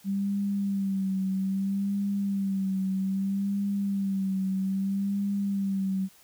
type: tone with vibrato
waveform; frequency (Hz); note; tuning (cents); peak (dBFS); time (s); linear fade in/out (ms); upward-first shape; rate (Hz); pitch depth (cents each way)
sine; 195.4; G3; -5; -25; 0.04-6.09; 50; sine; 0.62; 44
effects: white hiss -57 dBFS RMS until 6.23 s